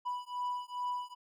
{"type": "beating tone pair", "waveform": "triangle", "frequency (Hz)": [985, 987.4], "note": ["B5", "B5"], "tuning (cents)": [-5, -1], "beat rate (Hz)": 2.4, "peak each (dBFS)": [-36, -36], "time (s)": [0.05, 1.15], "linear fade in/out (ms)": 20, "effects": []}